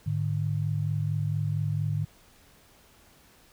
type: tone pair together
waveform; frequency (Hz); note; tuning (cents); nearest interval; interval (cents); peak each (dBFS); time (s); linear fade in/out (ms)
sine; 105.64 / 150; G#2 / D3; +30 / +37; tritone; 607; -28; 0.06-2.05; 10
effects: pink hiss -58 dBFS RMS until 3.52 s